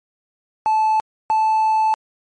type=tone pair in turn; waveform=triangle; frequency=871 / 874.6 Hz; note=A5 / A5; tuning=-18 / -11 cents; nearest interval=unison; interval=7 cents; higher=second; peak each=-11 / -11 dBFS; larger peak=neither; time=0.66-1 / 1.3-1.94 s; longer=second; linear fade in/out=0 ms; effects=tanh soft clip ceiling -8 dBFS + MP3 48 kbps